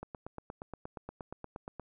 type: click train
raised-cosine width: 1 ms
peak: -27 dBFS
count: 16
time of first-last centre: 0.03-1.797 s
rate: 8.49 Hz
effects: none